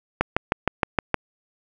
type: click train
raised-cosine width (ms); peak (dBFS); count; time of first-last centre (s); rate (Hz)
0.5; -3; 7; 0.21-1.143; 6.43
effects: none